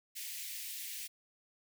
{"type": "high-pass noise", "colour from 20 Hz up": "white", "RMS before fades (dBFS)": -43, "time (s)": [0.15, 1.08], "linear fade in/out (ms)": 20, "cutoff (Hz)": 1900, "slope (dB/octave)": 48, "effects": []}